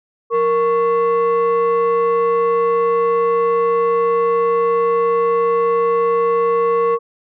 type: tone pair together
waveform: sine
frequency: 465.7 / 1108.7 Hz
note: A#4 / C#6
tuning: -2 / 0 cents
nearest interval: octave + minor third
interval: 1502 cents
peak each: -12 / -16 dBFS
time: 0.3-6.99 s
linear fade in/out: 50 ms
effects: tanh soft clip ceiling -10 dBFS